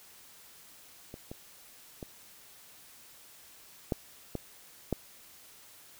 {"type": "clicks", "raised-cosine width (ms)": 2, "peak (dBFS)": [-29, -27, -26, -15, -20, -15], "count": 6, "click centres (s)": [1.141, 1.315, 2.028, 3.922, 4.353, 4.927], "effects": ["white hiss -55 dBFS RMS until 5.99 s"]}